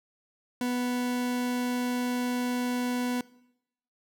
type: tone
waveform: 40% pulse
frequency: 246.9 Hz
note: B3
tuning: in tune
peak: -26 dBFS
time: 0.61-3.21 s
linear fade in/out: 2 ms
effects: noise-tail reverb RT60 0.8 s tail -21 dB re dry